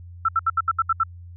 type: tone bursts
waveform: sine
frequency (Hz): 1334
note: E6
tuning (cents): +20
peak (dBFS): -16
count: 8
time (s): 0.25-1.035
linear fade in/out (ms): 5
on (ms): 36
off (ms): 71
effects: added 87 Hz sine -38 dBFS peak until 1.36 s